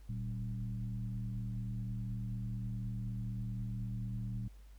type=tone with frequency modulation; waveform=sine; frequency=116.54 Hz; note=A#2; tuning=in tune; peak=-36 dBFS; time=0.09-4.48 s; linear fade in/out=5 ms; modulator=75.9 Hz; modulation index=0.87; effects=added 50 Hz sine -52 dBFS peak until 4.78 s + pink hiss -69 dBFS RMS until 4.78 s